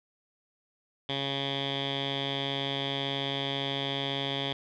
10% pulse tone with low-pass filter, 138.1 Hz, C#3, 6 cents flat, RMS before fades -32 dBFS, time 1.09-4.53 s, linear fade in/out 2 ms, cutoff 3300 Hz, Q 9, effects none

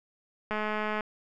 click train, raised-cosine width 0.5 ms, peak -17 dBFS, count 107, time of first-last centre 0.51-1.008 s, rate 213 Hz, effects none

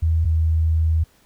sine tone pair in turn, 81 / 80.25 Hz, E2 / E2, -30 / -46 cents, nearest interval unison, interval 16 cents, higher first, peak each -15 dBFS, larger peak neither, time 0.02-0.25 / 0.25-1.04 s, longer second, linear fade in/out 10 ms, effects pink hiss -57 dBFS RMS until 1.25 s

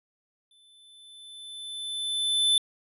square tone with exponential growth, 3520 Hz, A7, in tune, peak -19 dBFS, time 0.51-2.58 s, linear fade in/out 2 ms, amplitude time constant 450 ms, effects resampled to 32000 Hz

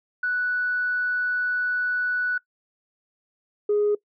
sine tone pair in turn, 1480 / 415.3 Hz, F#6 / G#4, 0 / 0 cents, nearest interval octave + minor seventh, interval 2200 cents, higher first, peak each -21 / -17 dBFS, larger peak second, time 0.23-2.38 / 3.69-3.95 s, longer first, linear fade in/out 5 ms, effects noise-tail reverb RT60 0.1 s tail -21 dB re dry + tanh soft clip ceiling -15 dBFS

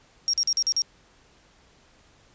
sine tone bursts, 5588 Hz, F8, in tune, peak -20 dBFS, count 6, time 0.28-0.819 s, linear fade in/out 0 ms, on 54 ms, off 43 ms, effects pink hiss -58 dBFS RMS until 2.34 s + resampled to 16000 Hz

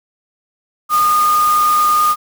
sine tone in noise, 1223 Hz, D#6, 30 cents flat, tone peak -10 dBFS, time 0.89-2.16 s, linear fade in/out 50 ms, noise white, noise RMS -25 dBFS, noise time 0.89-2.16 s, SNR +12 dB, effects none

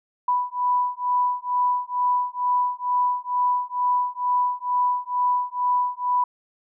sine beating tone pair, 987.8 / 990 Hz, B5 / B5, 0 / +4 cents, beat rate 2.2 Hz, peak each -23 dBFS, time 0.28-6.24 s, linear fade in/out 5 ms, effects none

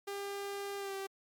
sawtooth tone with pitch glide, 400 to 389.7 Hz, G4 to G4, +35 to -10 cents, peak -34 dBFS, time 0.07-1.07 s, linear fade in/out 10 ms, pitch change -45 cents, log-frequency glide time 0.78-0.94 s, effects MP3 96 kbps

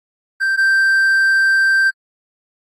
triangle tone pair in turn, 1568 / 1568 Hz, G6 / G6, 0 / 0 cents, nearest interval unison, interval 0 cents, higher neither, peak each -12 / -9 dBFS, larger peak second, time 0.4-0.57 / 0.57-1.91 s, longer second, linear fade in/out 20 ms, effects AAC 48 kbps

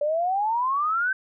sine exponential sweep, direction up, 574 to 1568 Hz, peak -21 dBFS, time 0.01-1.13 s, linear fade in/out 5 ms, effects none

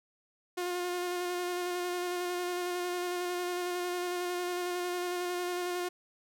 sawtooth tone with vibrato, 356.1 Hz, F4, 34 cents sharp, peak -28 dBFS, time 0.57-5.89 s, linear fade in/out 10 ms, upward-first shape square, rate 11 Hz, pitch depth 14 cents each way, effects none

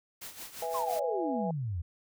white noise with tremolo, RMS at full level -42 dBFS, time 0.21-1 s, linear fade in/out 10 ms, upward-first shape sine, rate 5.8 Hz, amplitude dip 70%
sine chord, E major, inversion second, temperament just, 494.4 / 659.3 / 824.1 Hz, B4 / E5 / G#5, +2 / 0 / -14 cents, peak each -36 dBFS, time 0.62-1.51 s, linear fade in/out 2 ms
sine exponential sweep, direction down, 1108.7 to 78.3 Hz, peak -31 dBFS, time 0.74-1.82 s, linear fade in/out 10 ms
effects none

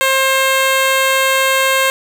10% pulse tone, 532 Hz, C5, 29 cents sharp, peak -3 dBFS, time 0.01-1.9 s, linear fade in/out 0 ms, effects none

